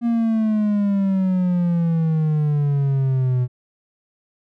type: exponential sweep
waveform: triangle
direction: down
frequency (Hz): 237 to 123.47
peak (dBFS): -14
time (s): 0.01-3.48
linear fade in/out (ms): 50
effects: none